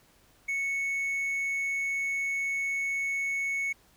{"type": "tone", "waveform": "triangle", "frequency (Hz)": 2211, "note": "C#7", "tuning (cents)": -5, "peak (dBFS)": -26, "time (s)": [0.48, 3.73], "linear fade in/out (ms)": 10, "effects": ["pink hiss -62 dBFS RMS until 3.96 s"]}